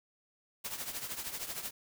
white noise with tremolo, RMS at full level -37 dBFS, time 0.64-1.71 s, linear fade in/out 10 ms, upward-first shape triangle, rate 13 Hz, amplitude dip 75%, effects none

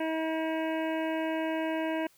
harmonic tone, 320 Hz, D#4, 49 cents sharp, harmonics 1 / 2 / 3 / 5 / 6 / 7 / 8 / 9, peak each -31 / -33 / -38 / -41 / -46 / -45 / -46 / -48 dBFS, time 0-2.07 s, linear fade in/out 5 ms, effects white hiss -63 dBFS RMS until 2.17 s

